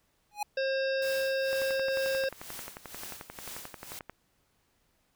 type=tone with exponential growth; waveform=square; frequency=830.6 Hz; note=G#5; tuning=in tune; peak=-27 dBFS; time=0.31-0.43 s; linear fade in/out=5 ms; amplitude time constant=24 ms
type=harmonic tone; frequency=535 Hz; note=C5; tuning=38 cents sharp; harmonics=1 / 3 / 5 / 7 / 9 / 10; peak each=-28 / -35 / -41 / -44 / -44 / -45 dBFS; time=0.57-2.29 s; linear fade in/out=5 ms
type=noise with tremolo; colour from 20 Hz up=white; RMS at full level=-42 dBFS; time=1.02-3.99 s; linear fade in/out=0 ms; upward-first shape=sine; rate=2.1 Hz; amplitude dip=80%
type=click train; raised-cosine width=0.5 ms; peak=-25 dBFS; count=30; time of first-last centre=1.53-4.096 s; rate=11.3 Hz
effects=pink hiss -72 dBFS RMS until 5.15 s